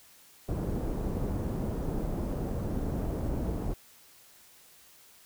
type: low-pass noise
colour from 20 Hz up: pink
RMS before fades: -32 dBFS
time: 0.48-3.74 s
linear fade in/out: 10 ms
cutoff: 490 Hz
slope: 12 dB/octave
effects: white hiss -57 dBFS RMS until 5.25 s